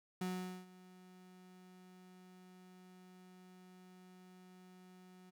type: tone with ADSR envelope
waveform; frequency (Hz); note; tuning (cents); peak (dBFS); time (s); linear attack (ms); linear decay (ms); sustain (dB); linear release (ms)
35% pulse; 183.4; F#3; -15; -35; 0.21-5.31; 5; 440; -21; 21
effects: none